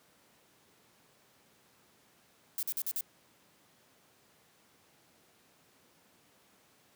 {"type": "noise bursts", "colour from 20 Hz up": "violet", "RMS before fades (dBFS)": -34, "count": 5, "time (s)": [2.58, 3.008], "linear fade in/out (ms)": 0, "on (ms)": 48, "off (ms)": 47, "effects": ["pink hiss -65 dBFS RMS until 6.95 s", "high-pass 150 Hz 12 dB/octave"]}